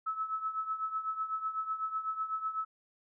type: tone with tremolo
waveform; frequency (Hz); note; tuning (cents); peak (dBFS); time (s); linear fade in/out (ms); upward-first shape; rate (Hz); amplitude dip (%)
sine; 1300; E6; -24; -29; 0.06-2.65; 10; triangle; 8; 80
effects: none